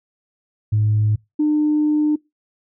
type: tone pair in turn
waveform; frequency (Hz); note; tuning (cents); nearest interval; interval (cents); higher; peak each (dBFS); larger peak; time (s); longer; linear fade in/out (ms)
sine; 106.6 / 301.5; G#2 / D4; +46 / +46; octave + tritone; 1800; second; -13; neither; 0.72-1.16 / 1.39-2.16; second; 10
effects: noise-tail reverb RT60 0.2 s tail -23 dB re dry + tanh soft clip ceiling -10 dBFS